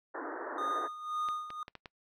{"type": "band-pass noise", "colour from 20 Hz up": "pink", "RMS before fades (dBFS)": -40, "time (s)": [0.14, 0.88], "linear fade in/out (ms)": 10, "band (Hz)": [280, 1800], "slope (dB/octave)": 96}
{"type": "tone with tremolo", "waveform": "triangle", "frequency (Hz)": 1229, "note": "D#6", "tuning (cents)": -22, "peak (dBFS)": -29, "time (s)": [0.58, 1.63], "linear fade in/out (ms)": 2, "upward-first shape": "sine", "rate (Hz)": 1.9, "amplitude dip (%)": 75}
{"type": "clicks", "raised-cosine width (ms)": 0.3, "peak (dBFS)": -28, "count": 5, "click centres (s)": [1.287, 1.504, 1.681, 1.753, 1.858]}
{"effects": ["noise-tail reverb RT60 0.1 s tail -24 dB re dry"]}